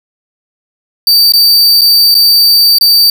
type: tone with dropouts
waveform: 45% pulse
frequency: 4624 Hz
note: D8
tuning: 28 cents flat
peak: -3 dBFS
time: 1.07-3.1 s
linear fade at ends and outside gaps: 2 ms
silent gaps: 1.322-1.336 / 1.811-1.816 / 2.144-2.15 / 2.785-2.81 s
effects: none